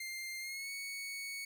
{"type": "tone with pitch glide", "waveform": "sawtooth", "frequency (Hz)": [2103, 2223], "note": ["C7", "C#7"], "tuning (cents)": [8, 4], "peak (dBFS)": -37, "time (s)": [0, 1.45], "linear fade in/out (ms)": 5, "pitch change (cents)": 96, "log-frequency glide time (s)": [0.4, 0.7], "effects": []}